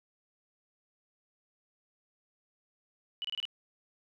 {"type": "tone bursts", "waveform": "sine", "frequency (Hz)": 2960, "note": "F#7", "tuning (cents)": 0, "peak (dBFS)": -33, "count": 5, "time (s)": [3.22, 3.453], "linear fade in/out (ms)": 0, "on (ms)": 25, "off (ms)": 27, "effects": []}